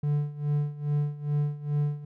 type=tone with tremolo; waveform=triangle; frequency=146.83 Hz; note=D3; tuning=in tune; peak=-20 dBFS; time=0.03-2.05 s; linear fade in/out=5 ms; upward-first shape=sine; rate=2.4 Hz; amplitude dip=85%; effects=none